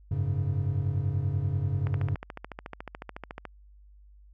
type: chord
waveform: triangle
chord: F# suspended second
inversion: none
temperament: equal with one note detuned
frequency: 92.5 / 102.87 / 138.59 Hz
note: F#2 / G#2 / C#3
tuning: 0 / -16 / 0 cents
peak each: -28 dBFS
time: 0.11-2.15 s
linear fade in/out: 5 ms
type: click train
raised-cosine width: 0.5 ms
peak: -22 dBFS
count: 23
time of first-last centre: 1.87-3.453 s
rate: 13.9 Hz
effects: added 50 Hz sine -51 dBFS peak until 4.33 s